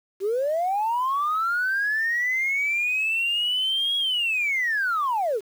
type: linear two-way sweep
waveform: sine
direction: up then down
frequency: 370 to 3322 to 370 Hz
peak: -20 dBFS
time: 0.2-5.41 s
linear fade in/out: 50 ms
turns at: 3.97 s
effects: tanh soft clip ceiling -18 dBFS + 8-bit